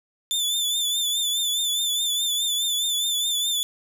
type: tone with vibrato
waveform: sawtooth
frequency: 3520 Hz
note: A7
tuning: in tune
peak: -19 dBFS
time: 0.31-3.63 s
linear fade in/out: 0 ms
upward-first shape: triangle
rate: 4.8 Hz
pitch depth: 64 cents each way
effects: none